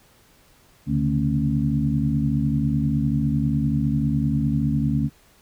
sine tone cluster, 76 / 138.1 / 148.1 / 222.9 / 276.4 Hz, D#2 / C#3 / D3 / A3 / C#4, -40 / -6 / +15 / +23 / -5 cents, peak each -29 / -31 / -22 / -24 / -26 dBFS, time 0.86-5.1 s, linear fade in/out 50 ms, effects pink hiss -56 dBFS RMS until 5.41 s

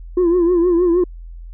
sine tone with vibrato, 349.2 Hz, F4, in tune, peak -9 dBFS, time 0.17-1.04 s, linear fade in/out 5 ms, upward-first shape triangle, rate 6.4 Hz, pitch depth 97 cents each way, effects tanh soft clip ceiling -10 dBFS + added 42 Hz sine -31 dBFS peak until 1.53 s

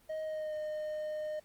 triangle tone with pitch glide, 627 to 612.3 Hz, D#5 to D#5, +13 to -28 cents, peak -33 dBFS, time 0.09-1.4 s, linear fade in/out 10 ms, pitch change -41 cents, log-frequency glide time 0.23-0.56 s, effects pink hiss -65 dBFS RMS until 1.44 s + Opus 24 kbps

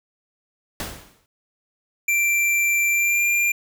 pink noise with exponential decay, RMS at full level -27 dBFS, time 0.8-1.26 s, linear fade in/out 1 ms, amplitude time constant 100 ms
square tone with pitch glide, 2354 to 2391 Hz, D7 to D7, +3 to +30 cents, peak -18 dBFS, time 2.08-3.52 s, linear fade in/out 5 ms, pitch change +27 cents, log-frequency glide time 2.91-3.24 s
effects none

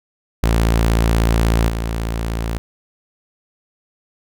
sawtooth tone with level steps, 56.4 Hz, A1, 44 cents sharp, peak -9 / -16 dBFS, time 0.43-2.58 s, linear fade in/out 0 ms, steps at 1.68 s, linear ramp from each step 10 ms, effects none

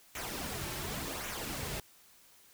pink noise with flanger, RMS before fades -39 dBFS, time 0.15-1.8 s, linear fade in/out 2 ms, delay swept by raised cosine 0.21 to 4.21 ms, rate 0.89 Hz, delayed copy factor -0.6, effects white hiss -61 dBFS RMS until 2.53 s

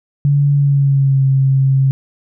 sine tone with pitch glide, 142.7 to 134.69 Hz, D3 to C#3, -49 to -49 cents, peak -9 dBFS, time 0.25-1.91 s, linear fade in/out 0 ms, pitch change -100 cents, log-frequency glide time 0.54-1.23 s, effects none

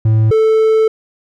triangle tone pair in turn, 110 / 440 Hz, A2 / A4, 0 / 0 cents, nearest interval 2 octaves, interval 2400 cents, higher second, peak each -6 dBFS, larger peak neither, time 0.05-0.31 / 0.31-0.88 s, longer second, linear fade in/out 5 ms, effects none

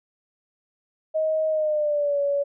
sine tone with pitch glide, 629 to 566.9 Hz, D#5 to C#5, +19 to +39 cents, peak -20 dBFS, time 1.14-2.44 s, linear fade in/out 20 ms, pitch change -180 cents, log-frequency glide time 1.49-2.2 s, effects none

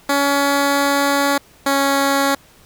10% pulse tone pair in turn, 281.5 / 277 Hz, C#4 / C#4, +27 / -1 cents, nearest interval unison, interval 28 cents, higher first, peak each -6 dBFS, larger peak neither, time 0.09-1.38 / 1.66-2.35 s, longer first, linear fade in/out 5 ms, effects pink hiss -49 dBFS RMS until 2.65 s

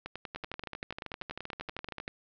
two click trains, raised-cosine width 0.3 ms, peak -22 / -22 dBFS, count 22 / 23, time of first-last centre 0.06-2.079 / 0.36-2.079 s, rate 10.4 / 12.8 Hz, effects low-pass 5000 Hz 12 dB/octave

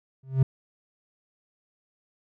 triangle tone with exponential growth, 132.8 Hz, C3, 26 cents sharp, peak -11 dBFS, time 0.23-0.43 s, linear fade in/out 5 ms, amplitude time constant 43 ms, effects none

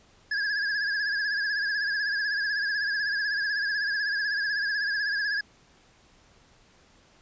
square tone with vibrato, 1661.2 Hz, G#6, in tune, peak -26 dBFS, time 0.31-5.41 s, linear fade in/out 5 ms, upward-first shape sine, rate 16 Hz, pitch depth 66 cents each way, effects pink hiss -59 dBFS RMS until 7.21 s + resampled to 16000 Hz

